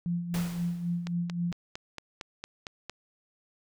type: tone with tremolo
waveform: sine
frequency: 173 Hz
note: F3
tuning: 16 cents flat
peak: -26 dBFS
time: 0.06-1.52 s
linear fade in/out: 0 ms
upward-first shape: sine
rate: 3.8 Hz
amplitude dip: 60%
type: noise with exponential decay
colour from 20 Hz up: pink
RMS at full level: -36 dBFS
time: 0.34-1.13 s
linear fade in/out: 1 ms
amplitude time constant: 170 ms
type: click train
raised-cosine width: 0.2 ms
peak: -20 dBFS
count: 9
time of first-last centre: 1.07-2.896 s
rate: 4.38 Hz
effects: none